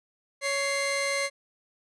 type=tone pair together; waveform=sawtooth; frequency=556.9 / 2093 Hz; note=C#5 / C7; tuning=+8 / 0 cents; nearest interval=octave + major seventh; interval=2292 cents; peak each=-25 dBFS; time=0.41-1.3 s; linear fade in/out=50 ms; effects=resampled to 24000 Hz